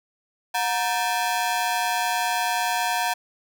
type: ring-modulated tone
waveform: sawtooth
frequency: 830.6 Hz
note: G#5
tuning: in tune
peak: -15 dBFS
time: 0.54-3.14 s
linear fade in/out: 10 ms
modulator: 106 Hz
effects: none